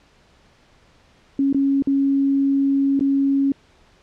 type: tone with dropouts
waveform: sine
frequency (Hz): 275.6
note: C#4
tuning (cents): -10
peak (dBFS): -15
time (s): 1.39-3.52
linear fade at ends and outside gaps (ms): 2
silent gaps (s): 1.528-1.545 / 1.823-1.872 / 2.994-3.008
effects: pink hiss -55 dBFS RMS until 4.02 s + low-pass 5000 Hz 12 dB/octave